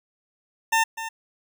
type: tone with echo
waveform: 20% pulse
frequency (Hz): 900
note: A5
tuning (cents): +39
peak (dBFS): -13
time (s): 0.72-0.84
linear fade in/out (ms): 10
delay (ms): 250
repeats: 1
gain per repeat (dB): -12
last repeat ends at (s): 1.09
effects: none